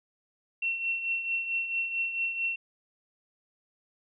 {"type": "tone with tremolo", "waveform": "sine", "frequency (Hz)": 2715, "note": "F7", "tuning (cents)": -50, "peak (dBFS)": -25, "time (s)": [0.62, 2.56], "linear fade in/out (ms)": 5, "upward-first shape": "triangle", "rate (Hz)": 4.5, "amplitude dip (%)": 65, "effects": []}